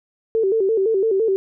sine tone with vibrato, 415.3 Hz, G#4, in tune, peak -15 dBFS, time 0.35-1.36 s, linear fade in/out 0 ms, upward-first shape square, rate 5.9 Hz, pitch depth 130 cents each way, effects none

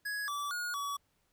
square tone with pitch steps, 1671 / 1156 / 1440 / 1136 Hz, G#6 / D6 / F#6 / C#6, +10 / -28 / -47 / +42 cents, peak -35 dBFS, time 0.05-0.97 s, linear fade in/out 10 ms, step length 230 ms, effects pink hiss -75 dBFS RMS until 1.32 s

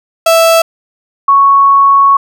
35% pulse / sine tone pair in turn, 659.3 / 1108.8 Hz, E5 / C#6, 0 / 0 cents, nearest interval major sixth, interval 900 cents, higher second, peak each -3 dBFS, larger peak neither, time 0.26-0.62 / 1.28-2.17 s, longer second, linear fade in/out 5 ms, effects none

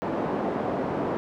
pink band-pass noise, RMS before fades -28 dBFS, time 0.02-1.17 s, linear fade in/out 0 ms, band 250 to 760 Hz, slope 12 dB/octave, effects none

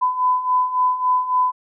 sine beating tone pair, 1003 / 1006.6 Hz, B5 / B5, +26 / +33 cents, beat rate 3.6 Hz, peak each -22 / -17 dBFS, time 0.01-1.52 s, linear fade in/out 20 ms, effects none

